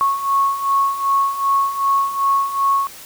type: beating tone pair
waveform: sine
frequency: 1100 / 1102.6 Hz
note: C#6 / C#6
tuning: -14 / -10 cents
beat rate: 2.6 Hz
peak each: -21 / -16 dBFS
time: 0.01-2.87 s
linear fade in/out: 0 ms
effects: white hiss -38 dBFS RMS until 3.05 s